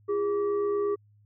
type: tone with frequency modulation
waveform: sine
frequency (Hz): 408.7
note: G#4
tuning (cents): -28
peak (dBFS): -24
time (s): 0.08-0.96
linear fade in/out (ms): 20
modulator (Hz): 749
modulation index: 0.46
effects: added 104 Hz sine -57 dBFS peak until 1.25 s